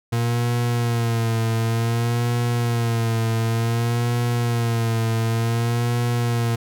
40% pulse tone with vibrato, 116.54 Hz, A#2, in tune, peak -18 dBFS, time 0.12-6.56 s, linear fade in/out 10 ms, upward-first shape sine, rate 0.55 Hz, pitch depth 51 cents each way, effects none

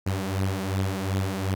sawtooth beating tone pair, 95 / 97.7 Hz, F#2 / G2, +46 / -5 cents, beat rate 2.7 Hz, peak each -23 / -25 dBFS, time 0.06-1.55 s, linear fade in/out 10 ms, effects none

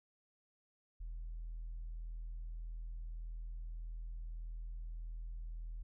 sine tone, 40.84 Hz, E1, 15 cents flat, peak -40 dBFS, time 1-5.83 s, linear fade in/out 10 ms, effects tanh soft clip ceiling -39 dBFS

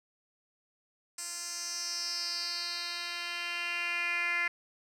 10% pulse tone with band-pass filter sweep, 346.4 Hz, F4, 14 cents flat, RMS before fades -35 dBFS, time 1.18-4.48 s, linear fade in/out 5 ms, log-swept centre 7500 to 2100 Hz, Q 4.5, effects none

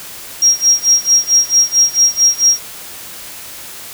sine tone with tremolo, 5620 Hz, F8, 10 cents sharp, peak -5 dBFS, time 0.42-2.59 s, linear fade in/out 2 ms, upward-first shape sine, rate 4.5 Hz, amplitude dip 95%, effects white hiss -31 dBFS RMS until 3.93 s

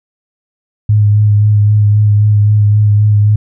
sine tone with vibrato, 104.7 Hz, G#2, 15 cents sharp, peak -5 dBFS, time 0.89-3.36 s, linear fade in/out 5 ms, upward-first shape sine, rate 3.8 Hz, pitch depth 21 cents each way, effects none

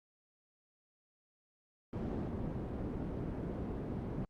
white low-pass noise, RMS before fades -39 dBFS, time 1.93-4.25 s, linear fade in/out 2 ms, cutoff 310 Hz, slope 12 dB/octave, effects Opus 48 kbps

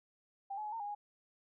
sine tone with pitch steps, 791 / 850 / 843 / 910 / 819 / 826 Hz, G5 / G#5 / G#5 / A#5 / G#5 / G#5, +15 / +40 / +26 / -42 / -24 / -10 cents, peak -38 dBFS, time 0.5-0.95 s, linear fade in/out 10 ms, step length 75 ms, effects none

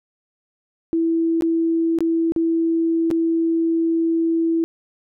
sine tone with dropouts, 329.6 Hz, E4, in tune, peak -16 dBFS, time 0.93-4.64 s, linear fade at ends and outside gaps 0 ms, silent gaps 1.409-1.422 / 1.987-2.006 / 2.321-2.362 / 3.104-3.112 s, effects none

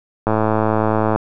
click train, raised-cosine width 1 ms, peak -3 dBFS, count 98, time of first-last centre 0.27-1.16 s, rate 109 Hz, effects none

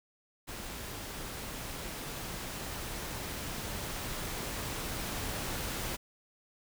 pink noise with level ramp, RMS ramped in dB -42 to -36 dBFS, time 0.47-5.97 s, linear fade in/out 20 ms, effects none

